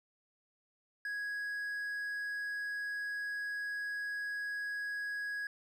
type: tone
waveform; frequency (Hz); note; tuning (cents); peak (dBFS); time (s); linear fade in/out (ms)
triangle; 1661.2; G#6; 0; -34; 1.05-5.47; 2
effects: none